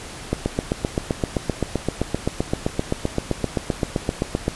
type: click train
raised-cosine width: 2 ms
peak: -6 dBFS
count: 33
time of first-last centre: 0.33-4.48 s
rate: 7.71 Hz
effects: pink hiss -36 dBFS RMS until 4.55 s + resampled to 24000 Hz